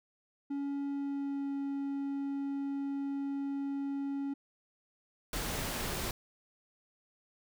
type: tone with pitch glide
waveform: triangle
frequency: 280.9 to 278.2 Hz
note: C#4 to C#4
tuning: +23 to +6 cents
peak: -31 dBFS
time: 0.5-4.34 s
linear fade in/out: 10 ms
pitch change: -17 cents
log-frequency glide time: 0.88-1.55 s
type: noise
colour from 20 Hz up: pink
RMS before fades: -36 dBFS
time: 5.33-6.11 s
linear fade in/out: 2 ms
effects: none